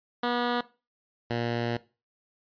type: tone pair in turn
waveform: 10% pulse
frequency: 242.1 / 118.22 Hz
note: B3 / A#2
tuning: -34 / +25 cents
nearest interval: octave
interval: 1241 cents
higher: first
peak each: -17 / -19 dBFS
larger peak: first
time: 0.23-0.61 / 1.3-1.77 s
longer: second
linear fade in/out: 5 ms
effects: noise-tail reverb RT60 0.3 s tail -18 dB re dry + resampled to 11025 Hz